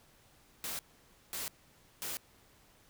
white noise bursts, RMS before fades -39 dBFS, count 3, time 0.64-2.17 s, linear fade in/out 0 ms, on 150 ms, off 540 ms, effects pink hiss -64 dBFS RMS until 2.89 s

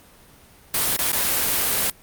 white noise with dropouts, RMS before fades -21 dBFS, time 0.74-1.9 s, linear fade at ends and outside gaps 2 ms, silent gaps 0.966-0.989 / 1.119-1.129 s, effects pink hiss -50 dBFS RMS until 2.02 s + Opus 32 kbps

